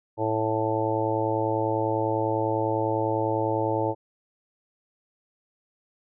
harmonic tone, 110 Hz, A2, in tune, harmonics 1 / 3 / 4 / 5 / 6 / 7 / 8, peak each -31 / -29 / -30 / -29 / -34 / -35 / -29 dBFS, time 0.17-3.95 s, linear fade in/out 50 ms, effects none

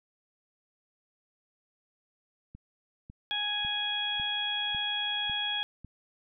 click train, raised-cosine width 5 ms, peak -33 dBFS, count 7, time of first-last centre 2.55-5.847 s, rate 1.82 Hz
harmonic tone, 830.6 Hz, G#5, in tune, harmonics 1 / 2 / 3 / 4, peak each -39 / -37 / -39 / -30 dBFS, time 3.31-5.63 s, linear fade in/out 0 ms
effects none

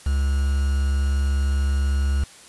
triangle tone with quantisation, 69.3 Hz, C#2, in tune, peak -16 dBFS, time 0.06-2.24 s, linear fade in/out 5 ms, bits 6, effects white hiss -46 dBFS RMS until 2.48 s + resampled to 24000 Hz

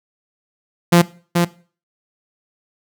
sawtooth tone with echo, 172.8 Hz, F3, 18 cents flat, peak -4 dBFS, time 0.92-1.02 s, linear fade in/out 10 ms, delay 430 ms, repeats 1, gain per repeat -5 dB, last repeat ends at 1.45 s, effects noise-tail reverb RT60 0.4 s tail -19 dB re dry

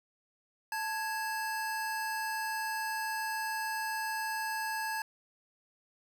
square tone pair together, 880 / 1661.2 Hz, A5 / G#6, 0 / 0 cents, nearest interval major seventh, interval 1100 cents, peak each -36 / -37 dBFS, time 0.72-5.02 s, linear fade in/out 2 ms, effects none

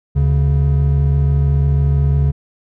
triangle tone pair together, 74 / 139.96 Hz, D2 / C#3, +14 / +17 cents, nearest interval major seventh, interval 1103 cents, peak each -12 dBFS, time 0.15-2.32 s, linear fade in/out 20 ms, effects none

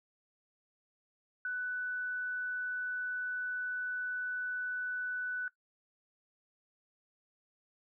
sine tone, 1491 Hz, F#6, 13 cents sharp, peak -33 dBFS, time 1.45-5.48 s, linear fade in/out 2 ms, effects noise-tail reverb RT60 0.1 s tail -18 dB re dry

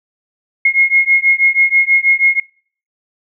sine beating tone pair, 2153 / 2159.2 Hz, C7 / C#7, +49 / -46 cents, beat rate 6.2 Hz, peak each -12 dBFS, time 0.65-2.4 s, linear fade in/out 5 ms, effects noise-tail reverb RT60 0.5 s tail -25 dB re dry

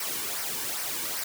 white noise with flanger, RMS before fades -32 dBFS, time 0-1.24 s, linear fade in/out 5 ms, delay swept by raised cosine 0.27 to 1.57 ms, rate 2.5 Hz, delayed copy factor -0.6, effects none

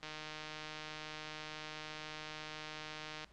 click train, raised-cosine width 0.2 ms, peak -27 dBFS, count 496, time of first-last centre 0.03-3.244 s, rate 154 Hz, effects pink hiss -65 dBFS RMS until 3.32 s + low-pass 5000 Hz 12 dB/octave

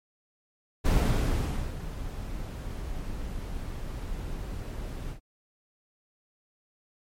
brown noise with ADSR envelope, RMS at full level -20 dBFS, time 0.84-5.2 s, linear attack 25 ms, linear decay 870 ms, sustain -15 dB, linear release 99 ms, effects MP3 64 kbps

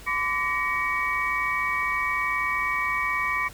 sine tone cluster, 1019 / 1158 / 1882 / 2262 Hz, C6 / D6 / A#6 / C#7, -46 / -25 / +16 / +34 cents, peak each -31 / -29 / -29 / -27 dBFS, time 0.06-3.49 s, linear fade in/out 20 ms, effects added 50 Hz sine -46 dBFS peak until 3.53 s + pink hiss -46 dBFS RMS until 3.53 s

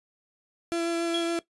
35% pulse tone with vibrato, 336.9 Hz, E4, 38 cents sharp, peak -24 dBFS, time 0.72-1.39 s, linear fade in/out 0 ms, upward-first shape sine, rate 7.1 Hz, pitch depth 10 cents each way
triangle tone with exponential decay, 3322 Hz, G#7, in tune, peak -24 dBFS, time 1.14-1.43 s, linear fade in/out 5 ms, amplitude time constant 61 ms
effects noise-tail reverb RT60 0.1 s tail -17 dB re dry + resampled to 24000 Hz

